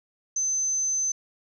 sine tone, 6150 Hz, G8, 34 cents flat, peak -23 dBFS, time 0.36-1.12 s, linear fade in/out 5 ms, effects none

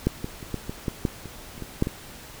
clicks, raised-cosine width 3 ms, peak -7 / -16 / -24 / -14 / -17 / -12 / -9 / -24 / -28 / -21 / -7 / -14 dBFS, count 12, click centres 0.07 / 0.244 / 0.428 / 0.543 / 0.695 / 0.882 / 1.052 / 1.257 / 1.579 / 1.623 / 1.824 / 1.871 s, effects pink hiss -43 dBFS RMS until 2.4 s

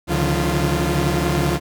sawtooth tone cluster, 71.4 / 140.2 / 152.3 / 178.3 / 345.3 Hz, D2 / C#3 / D#3 / F3 / F4, -48 / +20 / -37 / +36 / -20 cents, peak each -20 dBFS, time 0.07-1.6 s, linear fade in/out 50 ms, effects none

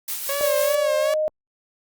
blue noise with tremolo, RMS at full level -27 dBFS, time 0.08-0.75 s, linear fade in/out 2 ms, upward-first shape sine, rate 6 Hz, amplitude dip 35%
sawtooth tone with vibrato, 550 Hz, C#5, 14 cents flat, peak -20 dBFS, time 0.29-1.14 s, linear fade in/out 2 ms, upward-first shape sine, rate 2.6 Hz, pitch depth 64 cents each way
sine tone with pitch glide, 587.3 to 617.6 Hz, D5 to D#5, 0 to -13 cents, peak -19 dBFS, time 0.41-1.28 s, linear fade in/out 0 ms, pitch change +87 cents, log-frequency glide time 0.66-1.13 s
effects Opus 48 kbps

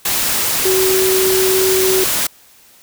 sine tone in noise, 377.3 Hz, F#4, 34 cents sharp, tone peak -13 dBFS, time 0.65-2.04 s, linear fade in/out 5 ms, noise white, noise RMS -17 dBFS, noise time 0.05-2.27 s, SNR +1 dB, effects white hiss -47 dBFS RMS until 2.82 s

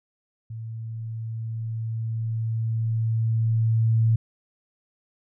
sine tone with level ramp, 112.7 Hz, A2, 42 cents sharp, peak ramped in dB -32 to -16 dBFS, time 0.5-4.16 s, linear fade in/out 5 ms, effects none

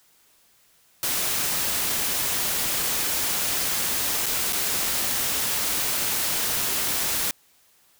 white noise with dropouts, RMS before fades -25 dBFS, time 1.03-7.31 s, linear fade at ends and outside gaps 1 ms, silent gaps 4.26-4.264 / 4.525-4.53 s, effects white hiss -60 dBFS RMS until 7.99 s

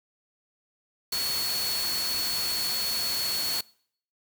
sine tone in noise, 4389 Hz, C#8, 18 cents flat, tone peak -28 dBFS, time 1.12-3.61 s, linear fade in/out 5 ms, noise white, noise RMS -32 dBFS, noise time 1.12-3.61 s, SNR +1 dB, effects noise-tail reverb RT60 0.6 s tail -24 dB re dry

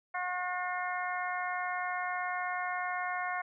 harmonic tone with a mistuned harmonic, 361.6 Hz, F#4, 40 cents flat, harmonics 2 / 3 / 4 / 5 / 6, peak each -36 / -38 / -39 / -40 / -41 dBFS, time 0.14-3.42 s, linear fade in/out 10 ms, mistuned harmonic 6, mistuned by -28 cents, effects none

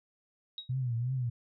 sine tone with exponential decay, 3800 Hz, A#7, 33 cents sharp, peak -34 dBFS, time 0.58-0.72 s, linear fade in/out 1 ms, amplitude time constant 29 ms
sine tone with vibrato, 123.47 Hz, B2, in tune, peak -29 dBFS, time 0.69-1.3 s, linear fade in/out 10 ms, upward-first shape triangle, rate 2.8 Hz, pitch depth 140 cents each way
effects none

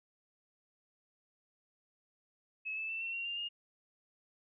sine tone with pitch steps, 2584 / 2625 / 2666 / 2708 / 2750 / 2794 / 2837 Hz, E7 / E7 / E7 / E7 / F7 / F7 / F7, -35 / -8 / +19 / +46 / -27 / 0 / +27 cents, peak -36 dBFS, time 2.65-3.49 s, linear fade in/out 20 ms, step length 120 ms, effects none

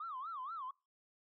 sine tone with vibrato, 1174 Hz, D6, 1 cent flat, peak -40 dBFS, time 0-0.71 s, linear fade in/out 5 ms, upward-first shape sine, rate 4.2 Hz, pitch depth 260 cents each way, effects noise-tail reverb RT60 0.3 s tail -26 dB re dry + tanh soft clip ceiling -36 dBFS

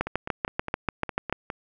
two click trains, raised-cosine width 0.5 ms, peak -16 / -9 dBFS, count 8 / 10, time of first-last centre 0.07-1.501 / 0.01-1.326 s, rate 4.89 / 6.84 Hz, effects none

